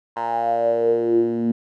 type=tone with band-pass filter sweep; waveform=10% pulse; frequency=116.54 Hz; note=A#2; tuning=in tune; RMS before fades=-20 dBFS; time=0.16-1.52 s; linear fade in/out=10 ms; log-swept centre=1000 to 240 Hz; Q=9.2; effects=none